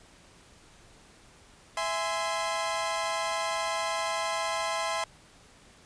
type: chord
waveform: sawtooth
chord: E augmented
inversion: none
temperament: equal with one note detuned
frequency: 659.3 / 830.6 / 1034.5 Hz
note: E5 / G#5 / B#5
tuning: 0 / 0 / -20 cents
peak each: -29 / -31 / -28 dBFS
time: 1.77-5.04 s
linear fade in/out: 2 ms
effects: pink hiss -56 dBFS RMS until 5.85 s + resampled to 22050 Hz